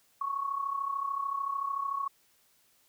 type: tone with amplitude modulation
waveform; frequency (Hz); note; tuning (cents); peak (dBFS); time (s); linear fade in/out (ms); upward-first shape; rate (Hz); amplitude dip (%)
sine; 1108.7; C#6; 0; -27; 0.21-2.08; 5; sine; 33.5; 70
effects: white hiss -67 dBFS RMS until 2.88 s